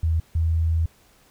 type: tone pair in turn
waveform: sine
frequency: 81.1 / 81.62 Hz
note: E2 / E2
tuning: -28 / -17 cents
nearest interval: unison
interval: 11 cents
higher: second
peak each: -18 dBFS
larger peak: neither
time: 0.03-0.2 / 0.35-0.86 s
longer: second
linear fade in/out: 5 ms
effects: pink hiss -57 dBFS RMS until 1.3 s